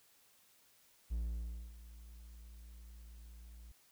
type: tone with ADSR envelope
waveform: triangle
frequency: 57.5 Hz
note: A#1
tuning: 23 cents flat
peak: -32 dBFS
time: 1.1-3.72 s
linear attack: 24 ms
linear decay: 600 ms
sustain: -17 dB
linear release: 4 ms
effects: white hiss -68 dBFS RMS until 3.91 s